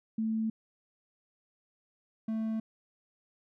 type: tone pair in turn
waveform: sine / triangle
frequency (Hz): 221.3 / 221.3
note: A3 / A3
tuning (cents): +10 / +10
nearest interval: unison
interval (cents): 0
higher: neither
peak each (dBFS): -28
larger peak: neither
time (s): 0.18-0.5 / 2.28-2.6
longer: neither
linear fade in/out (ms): 5
effects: none